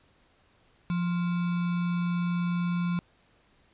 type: tone with sample-and-hold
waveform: sine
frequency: 174.61 Hz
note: F3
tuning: in tune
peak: -25 dBFS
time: 0.9-2.99 s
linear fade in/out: 0 ms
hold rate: 1225 Hz
effects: pink hiss -64 dBFS RMS until 3.73 s + resampled to 8000 Hz